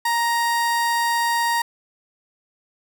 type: tone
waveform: 30% pulse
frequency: 936 Hz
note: A#5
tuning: 7 cents sharp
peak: -16 dBFS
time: 0.05-1.62 s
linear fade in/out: 5 ms
effects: none